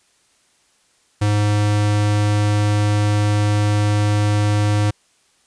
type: tone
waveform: square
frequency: 104.2 Hz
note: G#2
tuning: 6 cents sharp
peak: -15 dBFS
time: 1.21-4.91 s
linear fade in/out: 10 ms
effects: white hiss -59 dBFS RMS until 5.46 s + resampled to 22050 Hz